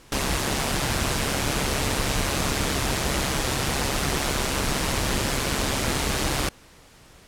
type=noise with amplitude modulation; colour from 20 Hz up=pink; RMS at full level=-22 dBFS; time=0.12-6.49 s; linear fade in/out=2 ms; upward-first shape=sine; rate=138 Hz; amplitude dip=55%; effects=pink hiss -51 dBFS RMS until 7.27 s + low-pass 11000 Hz 12 dB/octave